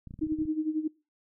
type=clicks; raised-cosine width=5 ms; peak=-31 dBFS; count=10; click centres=0.073 / 0.109 / 0.14 / 0.191 / 0.235 / 0.268 / 0.322 / 0.388 / 0.418 / 0.454 s
type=tone with tremolo; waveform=sine; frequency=311.1 Hz; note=D#4; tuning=in tune; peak=-24 dBFS; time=0.21-0.88 s; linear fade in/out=10 ms; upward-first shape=sine; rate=11 Hz; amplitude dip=80%
effects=noise-tail reverb RT60 0.3 s tail -24 dB re dry